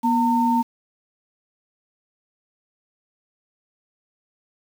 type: tone pair together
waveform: sine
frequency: 241 / 910 Hz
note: B3 / A#5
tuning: -42 / -42 cents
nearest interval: octave + major seventh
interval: 2300 cents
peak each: -19 / -19 dBFS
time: 0.03-0.63 s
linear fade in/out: 20 ms
effects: 7-bit